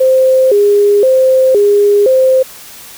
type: tone with vibrato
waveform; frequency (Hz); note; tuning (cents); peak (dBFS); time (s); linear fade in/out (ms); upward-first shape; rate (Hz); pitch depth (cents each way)
sine; 461.9; A#4; -16; -5; 0-2.43; 10; square; 0.97; 210
effects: white hiss -33 dBFS RMS until 2.97 s